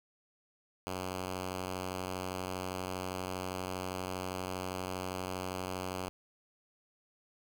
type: tone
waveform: 5% pulse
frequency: 92.5 Hz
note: F#2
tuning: in tune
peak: -25 dBFS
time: 0.87-6.09 s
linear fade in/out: 0 ms
effects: none